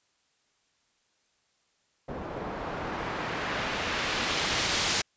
white noise with low-pass filter sweep, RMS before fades -31 dBFS, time 2.08-5.02 s, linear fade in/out 10 ms, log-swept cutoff 610 to 6600 Hz, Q 0.75, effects white hiss -71 dBFS RMS until 5.16 s + resampled to 16000 Hz

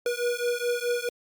square beating tone pair, 480.5 / 485.2 Hz, B4 / B4, -48 / -31 cents, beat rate 4.7 Hz, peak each -29 dBFS, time 0.06-1.09 s, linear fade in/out 2 ms, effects Opus 48 kbps

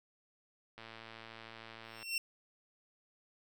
click train, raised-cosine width 0.3 ms, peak -33 dBFS, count 142, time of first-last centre 0.78-2.028 s, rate 113 Hz
25% pulse tone with exponential growth, 2714 Hz, E7, 50 cents sharp, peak -26 dBFS, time 1.84-2.18 s, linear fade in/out 2 ms, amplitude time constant 73 ms
effects none

